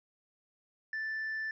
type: tone with tanh clipping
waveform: triangle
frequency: 1762 Hz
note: A6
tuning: 2 cents sharp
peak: -34 dBFS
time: 0.93-1.51 s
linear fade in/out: 2 ms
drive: 6 dB
effects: resampled to 16000 Hz